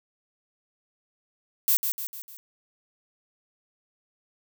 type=noise with echo; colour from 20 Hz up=violet; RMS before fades=-21 dBFS; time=1.68-1.77 s; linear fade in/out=0 ms; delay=150 ms; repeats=4; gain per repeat=-6 dB; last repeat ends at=2.37 s; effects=none